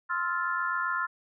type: chord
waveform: sine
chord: F major seventh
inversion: second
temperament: just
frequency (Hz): 1047.7 / 1309.6 / 1396.9 / 1746.1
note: C6 / E6 / F6 / A6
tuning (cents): +2 / -12 / 0 / -14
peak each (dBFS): -32 / -35 / -30 / -35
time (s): 0.09-1.07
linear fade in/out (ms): 20
effects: none